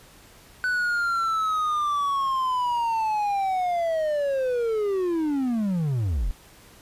triangle linear sweep, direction down, 1500 to 34.02 Hz, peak -20 dBFS, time 0.64-6.31 s, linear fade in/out 0 ms, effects pink hiss -51 dBFS RMS until 6.81 s + resampled to 32000 Hz

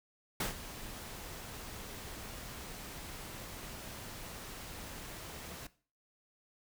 pink noise with ADSR envelope, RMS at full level -33 dBFS, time 0.4-5.67 s, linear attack 5 ms, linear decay 130 ms, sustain -13 dB, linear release 4 ms, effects noise-tail reverb RT60 0.4 s tail -18 dB re dry

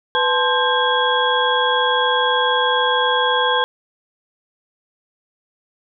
sine tone cluster, 497.3 / 873 / 1045 / 1592 / 3328 Hz, B4 / A5 / C6 / G6 / G#7, +12 / -14 / -2 / +26 / +3 cents, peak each -21 dBFS, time 0.15-3.64 s, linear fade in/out 0 ms, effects none

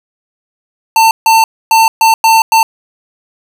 square tone bursts at uneven times, 896 Hz, A5, 31 cents sharp, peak -5 dBFS, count 6, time 0.96-1.11 / 1.26-1.44 / 1.71-1.88 / 2.01-2.14 / 2.24-2.42 / 2.52-2.63 s, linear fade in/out 2 ms, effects none

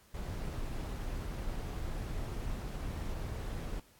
brown noise, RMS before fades -38 dBFS, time 0.14-3.8 s, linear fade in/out 5 ms, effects pink hiss -63 dBFS RMS until 3.99 s + AAC 64 kbps

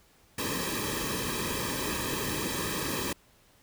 pink noise with comb filter, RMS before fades -32 dBFS, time 0.38-3.13 s, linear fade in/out 5 ms, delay 1.4 ms, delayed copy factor -0.9, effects pink hiss -62 dBFS RMS until 3.62 s

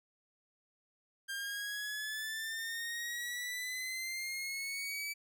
sawtooth exponential sweep, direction up, 1594 to 2306 Hz, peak -34 dBFS, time 1.28-5.14 s, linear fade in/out 20 ms, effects none

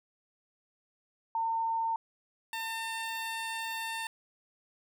sine / 15% pulse tone pair in turn, 907 / 901.8 Hz, A#5 / A5, -48 / +42 cents, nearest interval unison, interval 10 cents, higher first, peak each -28 dBFS, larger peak neither, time 1.35-1.96 / 2.53-4.07 s, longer second, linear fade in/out 2 ms, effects none

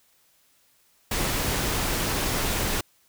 pink noise, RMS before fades -26 dBFS, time 1.11-2.81 s, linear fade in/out 5 ms, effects white hiss -63 dBFS RMS until 3.08 s

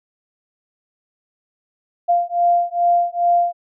sine beating tone pair, 695 / 697.4 Hz, F5 / F5, -9 / -3 cents, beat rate 2.4 Hz, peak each -17 dBFS, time 2.08-3.53 s, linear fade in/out 20 ms, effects none

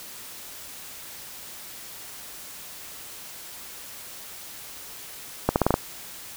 accelerating click train, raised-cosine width 1 ms, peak -4 dBFS, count 6, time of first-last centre 5.49-5.741 s, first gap 69 ms, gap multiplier 0.84, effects white hiss -41 dBFS RMS until 6.36 s

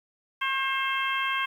harmonic tone with a mistuned harmonic, 532 Hz, C5, 29 cents sharp, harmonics 2 / 3 / 4 / 5 / 6, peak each -29 / -31 / -32 / -33 / -34 dBFS, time 0.41-1.46 s, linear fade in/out 10 ms, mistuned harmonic 2, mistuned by +26 cents, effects 9-bit

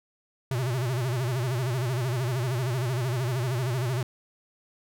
square tone with vibrato, 125.3 Hz, B2, 25 cents sharp, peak -26 dBFS, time 0.51-4.03 s, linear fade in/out 2 ms, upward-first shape sine, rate 13 Hz, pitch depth 140 cents each way, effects none

